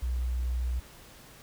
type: tone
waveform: sine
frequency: 61.7 Hz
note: B1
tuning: 1 cent flat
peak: -27 dBFS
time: 0.02-0.8 s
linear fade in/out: 10 ms
effects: pink hiss -52 dBFS RMS until 1.42 s